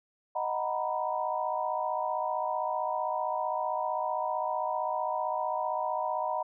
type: chord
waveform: sine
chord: B major seventh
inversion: first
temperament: equal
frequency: 622.3 / 740 / 932.3 / 987.8 Hz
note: D#5 / F#5 / A#5 / B5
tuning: 0 / 0 / 0 / 0 cents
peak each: -34 / -34 / -34 / -34 dBFS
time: 0.35-6.43 s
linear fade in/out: 10 ms
effects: none